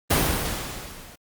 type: noise with level ramp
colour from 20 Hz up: pink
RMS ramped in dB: -18 to -46 dBFS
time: 0.1-1.16 s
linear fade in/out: 10 ms
effects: Opus 32 kbps